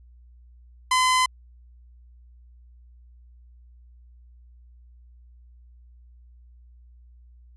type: tone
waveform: sawtooth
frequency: 1021 Hz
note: C6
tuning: 43 cents flat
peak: -14 dBFS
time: 0.91-1.26 s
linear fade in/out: 5 ms
effects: added 60 Hz sine -48 dBFS peak until 7.56 s + resampled to 24000 Hz